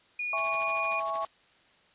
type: tone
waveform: sine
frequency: 2447 Hz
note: D#7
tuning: 29 cents flat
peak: -30 dBFS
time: 0.19-1 s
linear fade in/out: 5 ms
type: chord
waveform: sine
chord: C# minor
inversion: first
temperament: equal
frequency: 659.3 / 830.6 / 1108.7 Hz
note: E5 / G#5 / C#6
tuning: 0 / 0 / 0 cents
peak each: -34 / -37 / -31 dBFS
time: 0.33-1.25 s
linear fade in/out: 2 ms
type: noise with tremolo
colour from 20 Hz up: white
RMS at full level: -41 dBFS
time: 0.37-1.27 s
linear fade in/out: 0 ms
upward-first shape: triangle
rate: 13 Hz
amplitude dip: 90%
effects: white hiss -62 dBFS RMS until 1.94 s + resampled to 8000 Hz